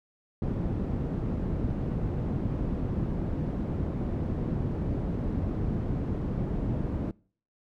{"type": "low-pass noise", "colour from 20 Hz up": "white", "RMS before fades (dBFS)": -30, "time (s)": [0.42, 7.11], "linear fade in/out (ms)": 2, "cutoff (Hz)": 210, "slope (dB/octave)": 12, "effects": ["noise-tail reverb RT60 0.5 s tail -25 dB re dry"]}